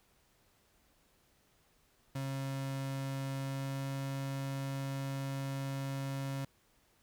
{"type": "tone with pitch glide", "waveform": "35% pulse", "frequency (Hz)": [135.7, 136.56], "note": ["C#3", "C#3"], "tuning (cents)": [-36, -26], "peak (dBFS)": -34, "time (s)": [2.15, 6.45], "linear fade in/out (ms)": 5, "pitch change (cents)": 10, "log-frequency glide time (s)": [3.37, 3.89], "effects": ["pink hiss -70 dBFS RMS until 7.02 s"]}